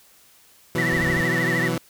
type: chord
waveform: 20% pulse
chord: B suspended fourth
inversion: none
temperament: equal with one note detuned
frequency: 125.19 / 164.81 / 185 Hz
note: B2 / E3 / F#3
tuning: +24 / 0 / 0 cents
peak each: -22 / -20 / -24 dBFS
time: 0.75-1.78 s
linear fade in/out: 2 ms
type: tone with vibrato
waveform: sine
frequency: 1884 Hz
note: A#6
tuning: 18 cents sharp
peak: -22 dBFS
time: 0.78-1.68 s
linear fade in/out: 2 ms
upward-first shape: triangle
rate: 13 Hz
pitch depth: 120 cents each way
type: clicks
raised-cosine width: 5 ms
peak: -20 dBFS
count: 9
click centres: 0.931 / 0.97 / 1.01 / 1.04 / 1.071 / 1.101 / 1.132 / 1.168 / 1.204 s
effects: white hiss -54 dBFS RMS until 1.89 s